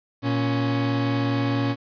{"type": "tone pair together", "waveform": "40% pulse", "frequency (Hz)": [117.31, 279], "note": ["A#2", "C#4"], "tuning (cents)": [11, 11], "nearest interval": "octave + minor third", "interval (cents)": 1500, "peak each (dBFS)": -23, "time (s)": [0.22, 1.76], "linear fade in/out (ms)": 50, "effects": ["resampled to 11025 Hz", "9-bit"]}